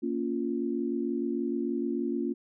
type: chord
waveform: sine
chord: Bb minor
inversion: none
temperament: just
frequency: 233.1 / 279.7 / 349.6 Hz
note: Bb3 / Db4 / F4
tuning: 0 / +16 / +2 cents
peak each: -32 dBFS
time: 0.02-2.34 s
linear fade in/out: 20 ms
effects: none